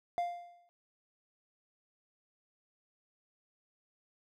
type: tone with exponential decay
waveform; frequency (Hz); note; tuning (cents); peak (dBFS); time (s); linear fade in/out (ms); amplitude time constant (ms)
triangle; 698.5; F5; 0; -26; 0.18-0.69; 0; 110
effects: none